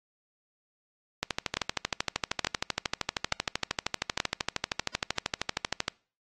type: two click trains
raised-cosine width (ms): 0.2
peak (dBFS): -9 / -10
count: 4 / 61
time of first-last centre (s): 1.57-4.202 / 1.23-5.881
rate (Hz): 1.14 / 12.9
effects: noise-tail reverb RT60 0.4 s tail -25 dB re dry + AAC 32 kbps